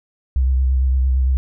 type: tone with vibrato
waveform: sine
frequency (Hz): 65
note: C2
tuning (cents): -11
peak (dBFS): -13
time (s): 0.36-1.37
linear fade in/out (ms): 0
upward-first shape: triangle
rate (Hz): 8.8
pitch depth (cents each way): 46
effects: none

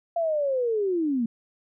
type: linear sweep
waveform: sine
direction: down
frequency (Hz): 688 to 220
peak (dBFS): -22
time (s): 0.16-1.26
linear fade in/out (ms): 5
effects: none

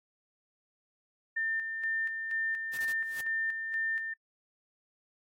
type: tone with tremolo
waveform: sine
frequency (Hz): 1800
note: A6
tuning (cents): +39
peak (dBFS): -29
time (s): 1.36-4.14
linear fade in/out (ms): 10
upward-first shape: square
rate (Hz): 2.1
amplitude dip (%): 45
type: noise bursts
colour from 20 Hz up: white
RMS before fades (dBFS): -45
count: 3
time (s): 2.73-2.924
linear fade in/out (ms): 5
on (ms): 48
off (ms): 25
type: noise with exponential growth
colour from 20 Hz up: white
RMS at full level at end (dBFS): -41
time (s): 2.96-3.21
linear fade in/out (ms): 2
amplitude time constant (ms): 54
effects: noise-tail reverb RT60 0.1 s tail -26 dB re dry + AAC 48 kbps

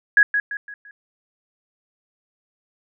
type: tone with echo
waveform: sine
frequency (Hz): 1665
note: G#6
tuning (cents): +4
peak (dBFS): -9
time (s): 0.17-0.23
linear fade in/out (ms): 2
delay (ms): 170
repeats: 4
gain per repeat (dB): -8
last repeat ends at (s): 0.91
effects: none

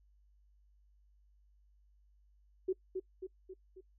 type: tone with echo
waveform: sine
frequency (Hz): 374.9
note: F#4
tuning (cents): +23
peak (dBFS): -29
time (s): 2.68-2.73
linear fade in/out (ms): 10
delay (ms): 270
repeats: 4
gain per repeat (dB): -5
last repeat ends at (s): 3.81
effects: noise-tail reverb RT60 0.1 s tail -23 dB re dry + added 50 Hz sine -64 dBFS peak until 3.98 s

